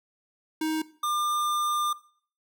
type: tone pair in turn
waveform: square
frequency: 314.6 / 1199.5 Hz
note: D#4 / D6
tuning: +19 / +36 cents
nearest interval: octave + major seventh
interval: 2317 cents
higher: second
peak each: -26 dBFS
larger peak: neither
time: 0.61-0.82 / 1.03-1.93 s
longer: second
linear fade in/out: 5 ms
effects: noise-tail reverb RT60 0.5 s tail -18 dB re dry